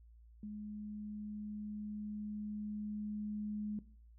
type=tone with level ramp; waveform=sine; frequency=210 Hz; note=G#3; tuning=19 cents sharp; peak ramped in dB=-42 to -36 dBFS; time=0.43-3.79 s; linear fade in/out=2 ms; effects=noise-tail reverb RT60 0.5 s tail -18 dB re dry + added 57 Hz sine -57 dBFS peak until 4.18 s